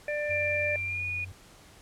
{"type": "harmonic tone", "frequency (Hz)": 593, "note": "D5", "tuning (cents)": 17, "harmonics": [1, 3, 4], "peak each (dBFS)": [-30, -35, -36], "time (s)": [0.08, 0.76], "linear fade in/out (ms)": 2}
{"type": "tone", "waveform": "sine", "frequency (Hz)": 92.5, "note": "F#2", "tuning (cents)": 0, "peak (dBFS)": -39, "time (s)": [0.29, 1.32], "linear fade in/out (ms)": 5}
{"type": "tone with pitch glide", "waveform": "sine", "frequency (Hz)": [2372, 2454], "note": ["D7", "D#7"], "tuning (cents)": [17, -25], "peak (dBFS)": -30, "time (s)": [0.3, 1.25], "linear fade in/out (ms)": 10, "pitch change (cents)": 58, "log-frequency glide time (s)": [0.85, 1.03]}
{"effects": ["pink hiss -54 dBFS RMS until 1.81 s", "low-pass 11000 Hz 12 dB/octave"]}